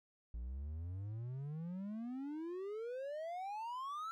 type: exponential sweep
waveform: triangle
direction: up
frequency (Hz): 55.9 to 1352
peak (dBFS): -39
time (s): 0.34-4.11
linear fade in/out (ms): 0
effects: none

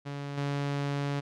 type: tone with level steps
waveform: sawtooth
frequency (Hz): 142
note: C#3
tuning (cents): +42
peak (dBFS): -31 / -25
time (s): 0.05-1.21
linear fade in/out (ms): 20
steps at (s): 0.37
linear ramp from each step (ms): 10
effects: low-pass 5000 Hz 12 dB/octave

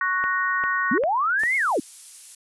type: chord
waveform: sine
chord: F# major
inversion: second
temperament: equal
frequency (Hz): 1108.7 / 1480 / 1864.7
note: C#6 / F#6 / A#6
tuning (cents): 0 / 0 / 0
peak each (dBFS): -25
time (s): 0.01-0.98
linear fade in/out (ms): 2
type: click train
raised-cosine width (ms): 0.5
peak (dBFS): -17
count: 4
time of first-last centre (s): 0.24-1.435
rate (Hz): 2.51
type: linear two-way sweep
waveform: sine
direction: up then down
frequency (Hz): 196 to 2200 to 220.1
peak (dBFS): -19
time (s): 0.91-1.8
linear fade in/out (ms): 5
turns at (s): 1.56
type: noise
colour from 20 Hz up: violet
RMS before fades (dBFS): -37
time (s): 1.39-2.35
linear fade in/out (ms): 5
effects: resampled to 24000 Hz

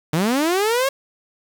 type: linear sweep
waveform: sawtooth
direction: up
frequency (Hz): 146.2 to 554.4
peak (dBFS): -13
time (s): 0.13-0.89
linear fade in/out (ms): 5
effects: 7-bit

